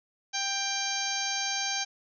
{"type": "harmonic tone with a mistuned harmonic", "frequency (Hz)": 790, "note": "G5", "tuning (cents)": 13, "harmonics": [1, 2, 3, 4, 5, 6, 7, 8], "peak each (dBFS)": [-36, -37, -37, -38, -37, -37, -38, -34], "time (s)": [0.33, 1.85], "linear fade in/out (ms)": 20, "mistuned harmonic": 6, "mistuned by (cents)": -20, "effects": []}